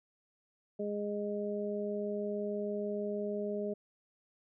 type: harmonic tone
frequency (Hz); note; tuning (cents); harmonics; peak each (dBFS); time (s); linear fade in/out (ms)
206.3; G#3; -11; 1 / 2 / 3; -38 / -36 / -39; 0.79-3.74; 10
effects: none